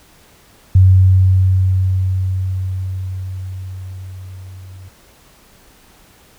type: tone with level ramp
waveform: sine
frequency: 93.7 Hz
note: F#2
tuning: 22 cents sharp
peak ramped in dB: -4 to -33 dBFS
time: 0.75-4.89 s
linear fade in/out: 5 ms
effects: pink hiss -48 dBFS RMS until 6.38 s